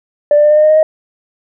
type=tone with pitch steps; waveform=sine; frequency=587.3 / 592.8 / 598.3 / 603.8 / 609.4 / 615.1 / 620.8 / 626.6 Hz; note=D5 / D5 / D5 / D5 / D#5 / D#5 / D#5 / D#5; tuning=0 / +16 / +32 / +48 / -36 / -20 / -4 / +12 cents; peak=-4 dBFS; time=0.31-0.83 s; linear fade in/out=2 ms; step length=65 ms; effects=tanh soft clip ceiling -1 dBFS